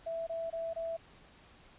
sine tone bursts, 661 Hz, E5, 5 cents sharp, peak -34 dBFS, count 4, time 0.06-0.969 s, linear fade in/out 10 ms, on 210 ms, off 23 ms, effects pink hiss -59 dBFS RMS until 1.78 s + resampled to 8000 Hz

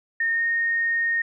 sine tone with pitch glide, 1832 to 1849 Hz, A#6 to A#6, -31 to -15 cents, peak -20 dBFS, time 0.2-1.22 s, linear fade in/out 5 ms, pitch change +16 cents, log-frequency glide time 0.31-0.43 s, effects none

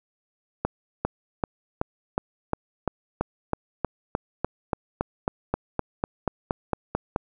accelerating click train, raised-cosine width 1 ms, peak -9 dBFS, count 23, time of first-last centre 0.65-7.161 s, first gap 400 ms, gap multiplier 0.97, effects none

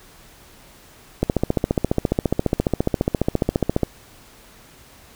click train, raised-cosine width 2 ms, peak -4 dBFS, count 39, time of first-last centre 1.23-3.833 s, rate 14.6 Hz, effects pink hiss -48 dBFS RMS until 5.15 s

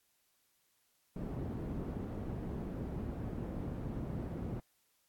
white low-pass noise, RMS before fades -40 dBFS, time 1.16-4.6 s, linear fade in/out 2 ms, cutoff 250 Hz, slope 12 dB/octave, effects white hiss -75 dBFS RMS until 5.08 s + AAC 64 kbps

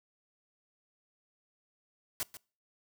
white noise with echo, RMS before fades -34 dBFS, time 2.2-2.23 s, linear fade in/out 0 ms, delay 140 ms, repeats 1, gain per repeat -13 dB, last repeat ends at 2.37 s, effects noise-tail reverb RT60 0.4 s tail -24 dB re dry

